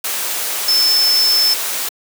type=tone in noise; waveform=sine; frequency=5274 Hz; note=E8; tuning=in tune; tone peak=-11 dBFS; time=0.68-1.54 s; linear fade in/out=5 ms; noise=white; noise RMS=-21 dBFS; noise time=0.04-1.89 s; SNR=+7 dB; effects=high-pass 400 Hz 12 dB/octave